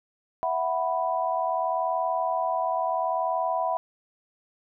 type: chord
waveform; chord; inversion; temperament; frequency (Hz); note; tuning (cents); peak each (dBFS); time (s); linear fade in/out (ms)
sine; E suspended second; none; equal; 659.3 / 740 / 987.8; E5 / F#5 / B5; 0 / 0 / 0; -28; 0.43-3.77; 0
effects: none